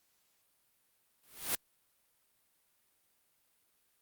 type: noise with exponential growth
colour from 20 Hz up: white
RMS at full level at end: -29 dBFS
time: 1.23-1.55 s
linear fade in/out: 2 ms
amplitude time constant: 69 ms
effects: white hiss -74 dBFS RMS until 4.01 s + Opus 48 kbps